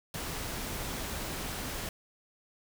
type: noise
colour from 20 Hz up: pink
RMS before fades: -37 dBFS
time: 0.14-1.89 s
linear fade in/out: 2 ms
effects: none